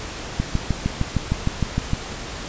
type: click train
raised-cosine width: 5 ms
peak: -7 dBFS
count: 11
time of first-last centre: 0.4-1.934 s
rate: 6.52 Hz
effects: pink hiss -32 dBFS RMS until 2.48 s + resampled to 16000 Hz